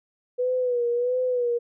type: tone with vibrato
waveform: sine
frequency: 491.3 Hz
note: B4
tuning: 9 cents flat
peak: -21 dBFS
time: 0.38-1.59 s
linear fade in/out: 20 ms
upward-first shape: sine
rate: 1.5 Hz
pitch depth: 59 cents each way
effects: none